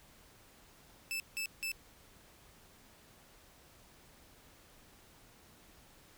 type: tone bursts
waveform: sawtooth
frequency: 2633 Hz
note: E7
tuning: 3 cents flat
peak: -32 dBFS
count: 3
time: 1.11-1.717 s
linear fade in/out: 0 ms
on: 89 ms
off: 170 ms
effects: pink hiss -61 dBFS RMS until 6.17 s